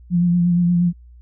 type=tone with vibrato; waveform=sine; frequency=174.61 Hz; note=F3; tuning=in tune; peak=-13 dBFS; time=0.1-0.93 s; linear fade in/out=50 ms; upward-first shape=sine; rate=8.5 Hz; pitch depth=28 cents each way; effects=added 60 Hz sine -41 dBFS peak until 1.21 s